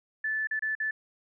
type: tone with dropouts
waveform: sine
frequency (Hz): 1747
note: A6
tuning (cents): -13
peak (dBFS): -27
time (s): 0.24-0.91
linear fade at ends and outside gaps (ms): 5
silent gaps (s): 0.472-0.51 / 0.594-0.622 / 0.752-0.8
effects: none